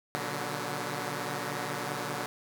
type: tone cluster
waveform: 5% pulse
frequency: 120.5 / 143.1 / 148.2 / 186.1 Hz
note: B2 / D3 / D3 / F#3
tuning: -42 / -45 / +16 / +10 cents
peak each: -27 dBFS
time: 0.15-2.26 s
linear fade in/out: 0 ms
effects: none